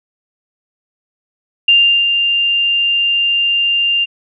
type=tone with ADSR envelope; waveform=sine; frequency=2794 Hz; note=F7; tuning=in tune; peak=-5 dBFS; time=1.68-4.06 s; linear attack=5 ms; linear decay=370 ms; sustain=-6 dB; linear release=28 ms; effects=none